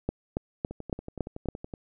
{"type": "two click trains", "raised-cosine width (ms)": 2, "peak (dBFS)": [-24, -14], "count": [12, 6], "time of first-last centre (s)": [[0.71, 1.738], [0.09, 1.487]], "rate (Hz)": [10.7, 3.58], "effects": []}